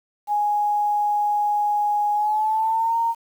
sine tone with pitch glide, 830.6 to 921.6 Hz, G#5 to A#5, 0 to -20 cents, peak -18 dBFS, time 0.27-3.15 s, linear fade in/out 50 ms, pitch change +180 cents, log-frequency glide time 2.14-2.96 s, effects 8-bit

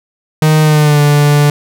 45% pulse tone with pitch glide, 155 to 146.3 Hz, D#3 to D3, -6 to -6 cents, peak -6 dBFS, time 0.42-1.5 s, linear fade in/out 2 ms, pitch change -100 cents, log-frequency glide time 0.61-1.01 s, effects none

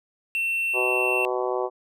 triangle tone, 2700 Hz, E7, 41 cents sharp, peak -21 dBFS, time 0.35-1.25 s, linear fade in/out 0 ms
harmonic tone, 125.2 Hz, B2, 24 cents sharp, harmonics 3 / 4 / 5 / 6 / 7 / 8 / 9, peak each -27 / -29 / -31 / -33 / -34 / -35 / -36 dBFS, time 0.73-1.7 s, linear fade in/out 50 ms
effects none

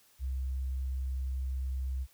sine tone, 65.41 Hz, C2, in tune, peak -31 dBFS, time 0.19-2.07 s, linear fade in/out 50 ms, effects white hiss -64 dBFS RMS until 2.13 s

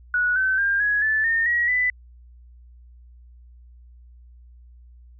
sine tone with pitch steps, 1466 / 1531.8 / 1600.5 / 1672.4 / 1747.4 / 1825.8 / 1907.8 / 1993.4 Hz, F#6 / G6 / G6 / G#6 / A6 / A#6 / A#6 / B6, -16 / -40 / +36 / +12 / -12 / -36 / +40 / +16 cents, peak -18 dBFS, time 0.14-1.9 s, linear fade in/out 2 ms, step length 220 ms, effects added 60 Hz sine -45 dBFS peak until 5.19 s

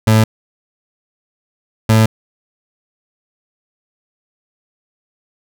30% pulse tone pair in turn, 109.8 / 110.42 Hz, A2 / A2, -3 / +7 cents, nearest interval unison, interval 10 cents, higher second, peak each -5 dBFS, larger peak neither, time 0.07-0.24 / 1.89-2.06 s, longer neither, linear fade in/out 5 ms, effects none

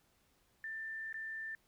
sine tone with dropouts, 1781 Hz, A6, 21 cents sharp, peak -40 dBFS, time 0.64-1.55 s, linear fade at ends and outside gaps 1 ms, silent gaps 1.127-1.142 s, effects pink hiss -73 dBFS RMS until 1.67 s

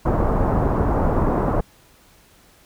pink low-pass noise, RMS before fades -19 dBFS, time 0.05-1.61 s, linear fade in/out 10 ms, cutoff 1100 Hz, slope 24 dB/octave, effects pink hiss -53 dBFS RMS until 2.65 s

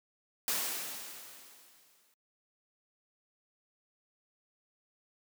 white noise with exponential decay, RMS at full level -31 dBFS, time 0.48-2.14 s, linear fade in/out 1 ms, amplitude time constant 360 ms, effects noise-tail reverb RT60 0.1 s tail -26 dB re dry + high-pass 200 Hz 12 dB/octave

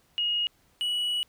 sine / triangle tone pair in turn, 2876 / 2933 Hz, F#7 / F#7, -50 / -16 cents, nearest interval unison, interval 34 cents, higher second, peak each -24 dBFS, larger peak neither, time 0.18-0.47 / 0.81-1.23 s, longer second, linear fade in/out 0 ms, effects pink hiss -65 dBFS RMS until 1.28 s

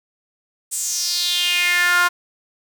sawtooth tone with high-pass filter sweep, 353.4 Hz, F4, 21 cents sharp, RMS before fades -19 dBFS, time 0.71-2.09 s, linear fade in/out 20 ms, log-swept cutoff 8400 to 1200 Hz, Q 4.3, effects none

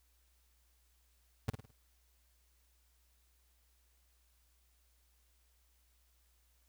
35% pulse tone with echo, 110 Hz, A2, in tune, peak -28 dBFS, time 1.48-1.5 s, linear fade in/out 5 ms, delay 53 ms, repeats 4, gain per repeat -8 dB, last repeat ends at 1.712 s, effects added 60 Hz sine -70 dBFS peak until 6.68 s + white hiss -75 dBFS RMS until 6.68 s

